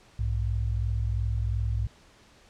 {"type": "tone pair together", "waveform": "sine", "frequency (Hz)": [61.56, 104.4], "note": ["B1", "G#2"], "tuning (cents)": [-5, 10], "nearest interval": "major sixth", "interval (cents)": 915, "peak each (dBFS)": [-27, -28], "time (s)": [0.19, 1.87], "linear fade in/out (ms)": 5, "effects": ["pink hiss -57 dBFS RMS until 2.49 s", "low-pass 7000 Hz 12 dB/octave"]}